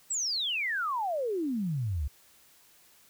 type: exponential sweep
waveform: sine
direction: down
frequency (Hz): 8070 to 65.1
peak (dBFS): -28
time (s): 0.1-2.08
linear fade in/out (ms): 10
effects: white hiss -60 dBFS RMS until 3.09 s